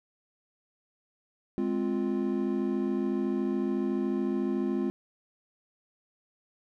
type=chord; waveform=triangle; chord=F minor; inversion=first; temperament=equal; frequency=207.7 / 261.6 / 349.2 Hz; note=Ab3 / C4 / F4; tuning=0 / 0 / 0 cents; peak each=-29 dBFS; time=1.58-4.9 s; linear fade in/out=0 ms; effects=none